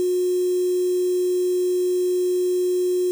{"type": "tone with quantisation", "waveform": "sine", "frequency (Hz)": 361.8, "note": "F#4", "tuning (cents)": -39, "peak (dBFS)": -18, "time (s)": [0, 3.11], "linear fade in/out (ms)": 0, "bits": 6, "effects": []}